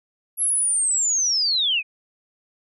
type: linear sweep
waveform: sine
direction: down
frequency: 11350 to 2400 Hz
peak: -18 dBFS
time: 0.37-1.83 s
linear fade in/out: 50 ms
effects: none